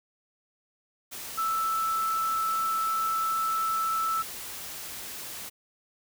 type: tone in noise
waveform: sine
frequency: 1318.5 Hz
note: E6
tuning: in tune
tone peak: -25 dBFS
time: 1.37-4.23 s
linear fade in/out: 20 ms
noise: white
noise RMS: -39 dBFS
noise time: 1.11-5.5 s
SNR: +11 dB
effects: none